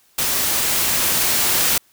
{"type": "noise with level ramp", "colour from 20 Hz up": "white", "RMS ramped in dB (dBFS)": [-20, -17], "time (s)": [0.18, 1.78], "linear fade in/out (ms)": 5, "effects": ["white hiss -57 dBFS RMS until 1.92 s"]}